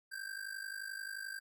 square ring-modulated tone, 1577 Hz, G6, 10 cents sharp, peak -39 dBFS, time 0.11-1.4 s, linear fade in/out 20 ms, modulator 25.7 Hz, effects none

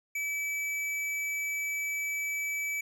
sine tone with hard clipping, 2300 Hz, D7, 37 cents flat, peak -32 dBFS, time 0.15-2.81 s, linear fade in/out 5 ms, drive 13 dB, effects none

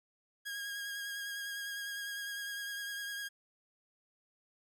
sawtooth tone with vibrato, 1635 Hz, G#6, 28 cents flat, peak -35 dBFS, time 0.45-3.29 s, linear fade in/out 20 ms, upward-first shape sine, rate 9.9 Hz, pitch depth 22 cents each way, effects none

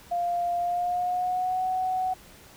sine tone with pitch glide, 698.5 to 744.3 Hz, F5 to F#5, 0 to +10 cents, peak -24 dBFS, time 0.11-2.14 s, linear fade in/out 10 ms, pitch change +110 cents, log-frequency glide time 0.58-1.63 s, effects pink hiss -51 dBFS RMS until 2.56 s

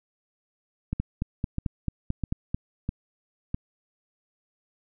two click trains, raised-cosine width 5 ms, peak -15 / -14 dBFS, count 5 / 8, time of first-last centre 0.93-3.544 / 1-2.545 s, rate 1.53 / 4.53 Hz, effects none

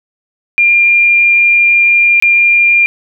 sine tone with dropouts, 2398 Hz, D7, 36 cents sharp, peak -5 dBFS, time 0.58-2.86 s, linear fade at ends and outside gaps 0 ms, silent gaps 2.2-2.224 s, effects none

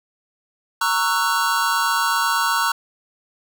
square chord, F# dominant seventh, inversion first, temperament just, 925 / 1110 / 1332 / 1480 Hz, A#5 / C#6 / E6 / F#6, -14 / +2 / +18 / 0 cents, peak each -24 dBFS, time 0.81-2.72 s, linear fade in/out 5 ms, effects none

